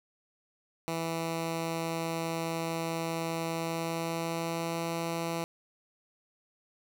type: tone with pitch glide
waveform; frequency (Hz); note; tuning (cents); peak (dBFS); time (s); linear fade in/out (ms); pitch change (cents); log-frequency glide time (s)
10% pulse; 164.81 to 166.92; E3 to E3; 0 to +22; -23; 0.88-5.44; 0; +22; 3.52-4.83
effects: none